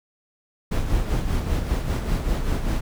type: noise with tremolo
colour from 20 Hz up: brown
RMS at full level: -21 dBFS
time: 0.71-2.81 s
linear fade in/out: 10 ms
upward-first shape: sine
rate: 5.1 Hz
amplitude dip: 50%
effects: none